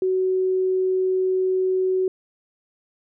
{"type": "tone", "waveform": "sine", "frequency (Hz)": 373.8, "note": "F#4", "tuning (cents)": 18, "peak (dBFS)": -18, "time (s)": [0.02, 2.08], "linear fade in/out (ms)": 2, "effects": []}